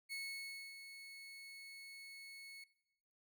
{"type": "tone with ADSR envelope", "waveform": "30% pulse", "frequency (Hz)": 2199, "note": "C#7", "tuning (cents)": -14, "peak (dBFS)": -39, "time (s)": [0.09, 2.64], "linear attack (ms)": 35, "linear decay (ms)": 610, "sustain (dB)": -10, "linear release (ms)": 4, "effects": ["noise-tail reverb RT60 0.9 s tail -19 dB re dry"]}